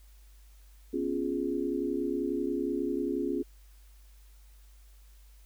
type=chord; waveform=sine; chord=C# dominant seventh; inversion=third; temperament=equal; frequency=246.9 / 277.2 / 349.2 / 415.3 Hz; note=B3 / C#4 / E#4 / G#4; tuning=0 / 0 / 0 / 0 cents; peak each=-37 / -32 / -33 / -35 dBFS; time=0.93-3.43 s; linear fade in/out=10 ms; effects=added 50 Hz sine -52 dBFS peak until 5.45 s + white hiss -65 dBFS RMS until 5.45 s